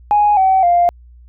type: tone with pitch steps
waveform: sine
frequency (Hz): 830.6 / 761.7 / 698.4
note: G#5 / G5 / F5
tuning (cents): 0 / -50 / 0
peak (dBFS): -8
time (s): 0.11-0.89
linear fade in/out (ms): 0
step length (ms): 260
effects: tanh soft clip ceiling -4 dBFS + added 60 Hz sine -39 dBFS peak until 1.28 s